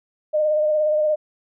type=tone with vibrato; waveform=sine; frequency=610 Hz; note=D#5; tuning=34 cents flat; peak=-16 dBFS; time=0.33-1.16 s; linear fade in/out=20 ms; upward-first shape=sine; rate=17 Hz; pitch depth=27 cents each way; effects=none